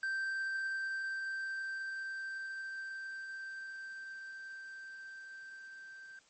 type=tone with level ramp; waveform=triangle; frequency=1565 Hz; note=G6; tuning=3 cents flat; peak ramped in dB=-31 to -47 dBFS; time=0.03-6.19 s; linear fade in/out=2 ms; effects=white hiss -66 dBFS RMS until 6.29 s + MP3 32 kbps